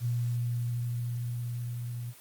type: tone with level ramp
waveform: sine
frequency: 120 Hz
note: B2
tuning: 49 cents flat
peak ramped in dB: -26 to -34 dBFS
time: 0-2.14 s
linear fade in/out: 50 ms
effects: white hiss -53 dBFS RMS until 2.2 s + Opus 48 kbps